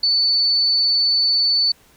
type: tone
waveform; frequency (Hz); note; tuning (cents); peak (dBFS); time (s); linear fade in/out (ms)
sine; 4491; C#8; +22; -14; 0.03-1.72; 5
effects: pink hiss -53 dBFS RMS until 1.96 s